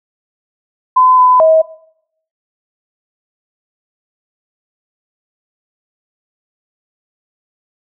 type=tone with pitch steps; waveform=sine; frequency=1017 / 1006 / 639 Hz; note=C6 / B5 / D#5; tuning=-50 / +32 / +46 cents; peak=-5 dBFS; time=0.96-1.62 s; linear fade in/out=10 ms; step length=220 ms; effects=noise-tail reverb RT60 0.7 s tail -18 dB re dry

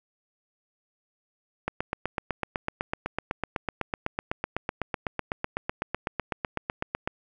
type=click train; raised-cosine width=0.5 ms; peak=-12 dBFS; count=44; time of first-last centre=1.68-7.075 s; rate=7.97 Hz; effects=none

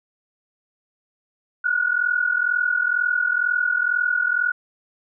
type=tone pair together; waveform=sine; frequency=1437.9 / 1480 Hz; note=F#6 / F#6; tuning=-50 / 0 cents; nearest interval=unison; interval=50 cents; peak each=-21 dBFS; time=1.64-4.52 s; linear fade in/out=10 ms; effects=none

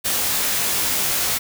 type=noise with comb filter; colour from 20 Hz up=white; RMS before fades=-21 dBFS; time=0.04-1.39 s; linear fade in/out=20 ms; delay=18 ms; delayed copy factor=-0.9; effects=none

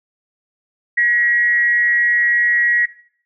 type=tone with frequency modulation; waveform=sine; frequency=1911 Hz; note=A#6; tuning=43 cents sharp; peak=-12 dBFS; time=0.97-2.86 s; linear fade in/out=10 ms; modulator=225 Hz; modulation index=0.36; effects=noise-tail reverb RT60 0.6 s tail -19 dB re dry

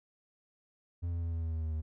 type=tone with pitch steps; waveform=triangle; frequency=86.1 / 84.91 / 83.75 / 82.59 / 81.46 / 80.33 / 79.23 / 78.14 Hz; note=F2 / F2 / E2 / E2 / E2 / E2 / D#2 / D#2; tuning=-24 / -48 / +28 / +4 / -20 / -44 / +32 / +8 cents; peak=-30 dBFS; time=1.02-1.82 s; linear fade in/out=20 ms; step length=100 ms; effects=none

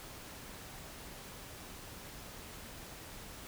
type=silence; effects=pink hiss -49 dBFS RMS until 3.47 s

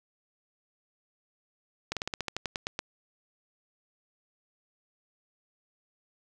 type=slowing click train; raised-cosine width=0.2 ms; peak=-14 dBFS; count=12; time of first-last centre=1.92-2.791 s; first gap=47 ms; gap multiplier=1.1; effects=none

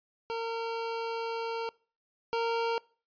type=tone pair in turn; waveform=25% pulse; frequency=457.9 / 461.4 Hz; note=A#4 / A#4; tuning=-31 / -18 cents; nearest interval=unison; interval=13 cents; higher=second; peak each=-28 / -24 dBFS; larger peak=second; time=0.3-1.69 / 2.33-2.78 s; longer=first; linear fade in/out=0 ms; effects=noise-tail reverb RT60 0.4 s tail -24 dB re dry + resampled to 11025 Hz

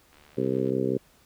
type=click train; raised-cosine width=0.3 ms; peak=-38 dBFS; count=43; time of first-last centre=0.13-0.696 s; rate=74.2 Hz
type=harmonic tone; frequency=65.41 Hz; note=C2; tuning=in tune; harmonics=2 / 3 / 4 / 5 / 6 / 7 / 8; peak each=-33 / -32 / -30 / -33 / -28 / -31 / -36 dBFS; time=0.37-0.98 s; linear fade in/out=10 ms
effects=pink hiss -60 dBFS RMS until 1.25 s

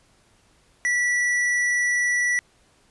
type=tone with tanh clipping; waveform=sine; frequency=1954 Hz; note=B6; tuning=19 cents flat; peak=-21 dBFS; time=0.85-2.39 s; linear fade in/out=0 ms; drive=11 dB; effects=pink hiss -60 dBFS RMS until 2.9 s + resampled to 24000 Hz

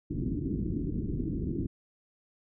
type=low-pass noise; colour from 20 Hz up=white; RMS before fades=-32 dBFS; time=0.1-1.67 s; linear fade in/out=10 ms; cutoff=340 Hz; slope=48 dB/octave; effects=none

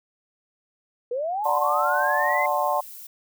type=linear sweep; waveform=sine; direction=up; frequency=466.2 to 2093 Hz; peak=-24 dBFS; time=1.11-2.46 s; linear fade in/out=5 ms
type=noise; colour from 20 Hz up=violet; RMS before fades=-41 dBFS; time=1.44-3.07 s; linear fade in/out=5 ms
type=chord; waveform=sine; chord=D dominant seventh; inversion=none; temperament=just; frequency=587.3 / 734.2 / 881 / 1057.2 Hz; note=D5 / F#5 / A5 / C6; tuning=0 / -14 / +2 / +18 cents; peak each=-26 dBFS; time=1.45-2.81 s; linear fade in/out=10 ms
effects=none

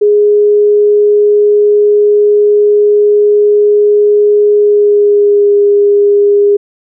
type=tone with pitch glide; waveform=sine; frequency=415.3 to 407.7 Hz; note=G#4 to G#4; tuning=0 to -32 cents; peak=-4 dBFS; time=0.01-6.57 s; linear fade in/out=10 ms; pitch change=-32 cents; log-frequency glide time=4.56-5.55 s; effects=none

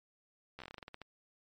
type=slowing click train; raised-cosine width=0.3 ms; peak=-30 dBFS; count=13; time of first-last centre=0.59-1.017 s; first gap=13 ms; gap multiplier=1.17; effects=MP3 48 kbps

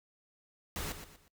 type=noise with echo; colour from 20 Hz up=pink; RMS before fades=-38 dBFS; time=0.76-0.92 s; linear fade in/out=0 ms; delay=120 ms; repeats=3; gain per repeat=-9 dB; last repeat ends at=1.28 s; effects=noise-tail reverb RT60 0.1 s tail -22 dB re dry

